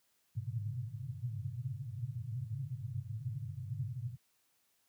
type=band-pass noise; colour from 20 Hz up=pink; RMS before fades=-40 dBFS; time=0.35-4.17 s; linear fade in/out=20 ms; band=100 to 140 Hz; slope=96 dB/octave; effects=white hiss -75 dBFS RMS until 4.88 s + high-pass 60 Hz 12 dB/octave